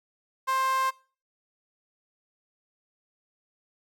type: tone with high-pass filter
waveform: sawtooth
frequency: 527 Hz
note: C5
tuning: 12 cents sharp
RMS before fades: -26 dBFS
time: 0.47-0.91 s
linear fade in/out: 20 ms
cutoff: 1100 Hz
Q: 5
effects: noise-tail reverb RT60 0.4 s tail -22 dB re dry